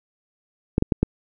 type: clicks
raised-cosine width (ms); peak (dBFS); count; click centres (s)
3; -4; 4; 0.781 / 0.824 / 0.922 / 1.03
effects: none